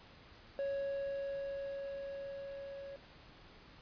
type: tone with level ramp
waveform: triangle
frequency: 554.4 Hz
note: C#5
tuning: in tune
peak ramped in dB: -32 to -43 dBFS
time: 0.59-2.96 s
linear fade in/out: 0 ms
effects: pink hiss -58 dBFS RMS until 3.81 s + resampled to 11025 Hz